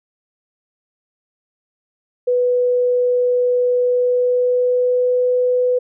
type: tone with pitch glide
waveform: sine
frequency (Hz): 493.9 to 498.2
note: B4 to B4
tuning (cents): 0 to +15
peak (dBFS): -13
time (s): 2.27-5.79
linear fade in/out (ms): 10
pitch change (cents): +15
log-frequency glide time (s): 3.81-5.26
effects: none